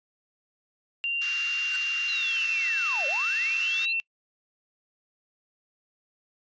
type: tone with pitch glide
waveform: sine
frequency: 2776 to 2699 Hz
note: F7 to E7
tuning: -11 to +40 cents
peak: -25 dBFS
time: 1.04-4 s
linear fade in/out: 0 ms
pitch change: -49 cents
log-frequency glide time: 2.1-2.38 s
type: band-pass noise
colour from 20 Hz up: pink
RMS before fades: -39 dBFS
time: 1.21-3.86 s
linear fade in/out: 10 ms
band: 1300 to 6400 Hz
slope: 48 dB/octave
type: tone with exponential growth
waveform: square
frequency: 1513 Hz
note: F#6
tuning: 38 cents sharp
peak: -30 dBFS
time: 1.67-1.76 s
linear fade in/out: 1 ms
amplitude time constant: 18 ms
type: linear two-way sweep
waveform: sine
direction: down then up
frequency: 4150 to 518 to 4150 Hz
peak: -33 dBFS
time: 2.08-3.93 s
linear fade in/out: 5 ms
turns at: 3.07 s
effects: noise-tail reverb RT60 0.1 s tail -25 dB re dry + resampled to 16000 Hz